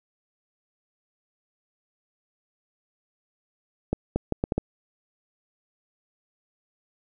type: accelerating click train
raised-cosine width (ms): 2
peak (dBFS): -10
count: 6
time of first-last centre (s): 3.93-4.58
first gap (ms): 230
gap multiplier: 0.71
effects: none